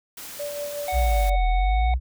white noise, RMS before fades -38 dBFS, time 0.17-1.3 s, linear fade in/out 5 ms
sine tone with tremolo, 581 Hz, D5, 19 cents flat, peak -27 dBFS, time 0.39-1.36 s, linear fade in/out 10 ms, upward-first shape sine, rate 5.4 Hz, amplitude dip 40%
harmonic tone, 740 Hz, F#5, in tune, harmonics 1 / 3 / 5, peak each -25 / -34 / -42 dBFS, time 0.88-1.94 s, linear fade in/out 2 ms
sine linear two-way sweep, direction down then up, 63.9 to 40.3 to 63.9 Hz, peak -18 dBFS, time 0.92-2 s, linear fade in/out 50 ms, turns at 1.48 s
effects none

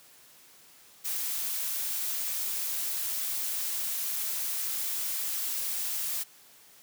blue noise, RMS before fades -32 dBFS, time 1.04-6.24 s, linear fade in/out 20 ms, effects white hiss -56 dBFS RMS until 6.82 s + high-pass 100 Hz 12 dB/octave

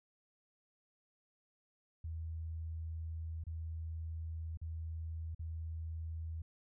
sine tone with dropouts, 81 Hz, E2, 30 cents flat, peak -39 dBFS, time 2.04-6.42 s, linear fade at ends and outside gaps 5 ms, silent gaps 3.439-3.467 / 4.573-4.615 / 5.348-5.393 s, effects none

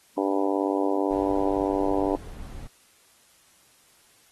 harmonic tone, 98 Hz, G2, in tune, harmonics 3 / 4 / 5 / 6 / 7 / 8 / 9 / 10, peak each -26 / -28 / -30 / -32 / -33 / -34 / -35 / -36 dBFS, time 0.17-2.16 s, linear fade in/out 5 ms
brown noise, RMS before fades -39 dBFS, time 1.11-2.67 s, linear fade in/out 0 ms
effects white hiss -59 dBFS RMS until 4.31 s + AAC 32 kbps

